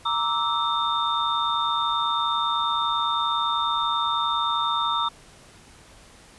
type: tone cluster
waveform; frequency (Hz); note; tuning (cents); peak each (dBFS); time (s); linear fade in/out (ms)
sine; 934 / 1167 / 1317 / 3628; A#5 / D6 / E6 / A#7; +3 / -11 / -2 / -48; -27; 0.05-5.09; 10
effects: pink hiss -50 dBFS RMS until 6.38 s + resampled to 24000 Hz